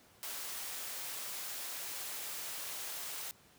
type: high-pass noise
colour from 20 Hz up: white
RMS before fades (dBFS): -42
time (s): 0.23-3.31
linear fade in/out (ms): 0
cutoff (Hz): 430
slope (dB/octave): 12
effects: pink hiss -63 dBFS RMS until 3.58 s + high-pass 80 Hz 12 dB/octave